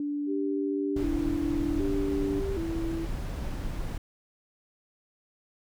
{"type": "tone", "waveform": "sine", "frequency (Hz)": 290.9, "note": "D4", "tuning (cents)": -16, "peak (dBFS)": -28, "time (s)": [0, 2.4], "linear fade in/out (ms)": 2}
{"type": "tone with vibrato", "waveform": "sine", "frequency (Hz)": 359.6, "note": "F#4", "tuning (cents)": -49, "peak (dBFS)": -30, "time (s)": [0.26, 3.07], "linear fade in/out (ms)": 50, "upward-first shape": "square", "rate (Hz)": 0.65, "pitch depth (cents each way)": 150}
{"type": "noise", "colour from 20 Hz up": "brown", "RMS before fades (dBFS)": -33, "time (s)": [0.96, 3.98], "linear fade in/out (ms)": 5}
{"effects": []}